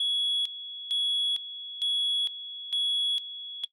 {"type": "tone with tremolo", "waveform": "sine", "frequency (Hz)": 3362, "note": "G#7", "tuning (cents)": 20, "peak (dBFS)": -22, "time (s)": [0, 3.65], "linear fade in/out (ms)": 5, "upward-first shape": "square", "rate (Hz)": 1.1, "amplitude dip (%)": 80, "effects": ["noise-tail reverb RT60 0.1 s tail -19 dB re dry", "tanh soft clip ceiling -22 dBFS"]}